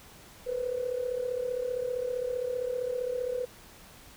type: tone with amplitude modulation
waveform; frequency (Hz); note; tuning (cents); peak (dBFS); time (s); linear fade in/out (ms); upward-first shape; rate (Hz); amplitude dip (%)
sine; 497.4; B4; +12; -25; 0.46-3.46; 20; sine; 35.3; 75
effects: tanh soft clip ceiling -21 dBFS + pink hiss -52 dBFS RMS until 4.16 s